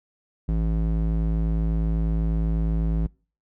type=tone with band-pass filter; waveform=square; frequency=54.1 Hz; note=A1; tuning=29 cents flat; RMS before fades=-23 dBFS; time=0.48-3.07 s; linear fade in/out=10 ms; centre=120 Hz; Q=1.1; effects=noise-tail reverb RT60 0.4 s tail -26 dB re dry